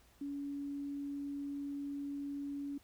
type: tone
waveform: sine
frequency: 283.1 Hz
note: C#4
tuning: 37 cents sharp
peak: -38 dBFS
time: 0.21-2.78 s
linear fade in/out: 5 ms
effects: added 60 Hz sine -68 dBFS peak until 2.83 s + pink hiss -67 dBFS RMS until 2.83 s